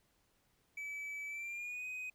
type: tone with pitch glide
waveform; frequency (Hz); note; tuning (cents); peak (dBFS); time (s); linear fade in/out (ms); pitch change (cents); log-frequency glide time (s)
triangle; 2298 to 2506; D7 to D#7; -38 to +12; -39; 0.77-2.1; 5; +150; 1.27-1.86
effects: pink hiss -75 dBFS RMS until 2.14 s